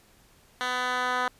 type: tone with band-pass filter sweep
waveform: 10% pulse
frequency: 250.3 Hz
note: B3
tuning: 23 cents sharp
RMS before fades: -28 dBFS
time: 0.61-1.28 s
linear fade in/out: 0 ms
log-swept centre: 2300 to 1400 Hz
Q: 1
effects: pink hiss -59 dBFS RMS until 1.39 s + resampled to 32000 Hz